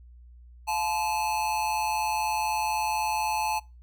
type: tone with amplitude modulation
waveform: square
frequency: 864 Hz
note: A5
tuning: 32 cents flat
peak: -23 dBFS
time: 0.67-3.6 s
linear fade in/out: 20 ms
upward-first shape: sine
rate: 160 Hz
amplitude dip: 70%
effects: noise-tail reverb RT60 0.3 s tail -26 dB re dry + added 60 Hz sine -47 dBFS peak until 3.82 s